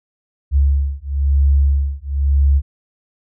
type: beating tone pair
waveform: sine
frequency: 69.3 / 70.3 Hz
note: C#2 / C#2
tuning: 0 / +25 cents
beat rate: 1 Hz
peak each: -15 dBFS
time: 0.51-2.62 s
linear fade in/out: 50 ms
effects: none